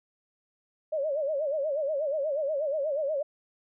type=tone with vibrato; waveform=sine; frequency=587.3 Hz; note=D5; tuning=in tune; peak=-26 dBFS; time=0.92-3.23 s; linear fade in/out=10 ms; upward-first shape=sine; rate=8.3 Hz; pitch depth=140 cents each way; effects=none